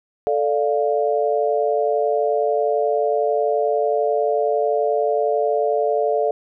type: chord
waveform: sine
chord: D minor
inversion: second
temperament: equal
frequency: 440 / 587.3 / 698.5 Hz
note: A4 / D5 / F5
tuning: 0 / 0 / 0 cents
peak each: -20 / -21 / -22 dBFS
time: 0.27-6.31 s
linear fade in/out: 0 ms
effects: none